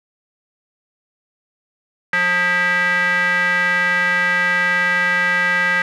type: tone with band-pass filter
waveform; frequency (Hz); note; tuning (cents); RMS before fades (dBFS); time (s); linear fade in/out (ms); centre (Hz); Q
square; 178.1; F3; +34; -17; 2.13-5.82; 2; 1800; 8.8
effects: none